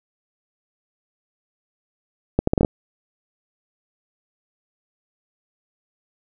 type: accelerating click train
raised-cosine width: 2 ms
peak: -3 dBFS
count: 7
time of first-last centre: 2.39-2.648 s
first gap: 84 ms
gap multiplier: 0.72
effects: none